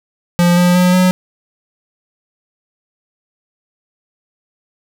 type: tone with pitch steps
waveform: square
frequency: 174.61 / 177.46 / 180.35 / 183.29 Hz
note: F3 / F3 / F#3 / F#3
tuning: 0 / +28 / -44 / -16 cents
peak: -9 dBFS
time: 0.39-1.11 s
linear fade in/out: 0 ms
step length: 180 ms
effects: none